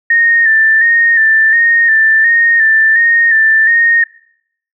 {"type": "tone with vibrato", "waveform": "sine", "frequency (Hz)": 1813, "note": "A#6", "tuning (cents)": -49, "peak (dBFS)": -6, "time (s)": [0.1, 4.04], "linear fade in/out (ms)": 5, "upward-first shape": "square", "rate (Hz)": 1.4, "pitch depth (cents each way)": 38, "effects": ["noise-tail reverb RT60 0.7 s tail -23 dB re dry"]}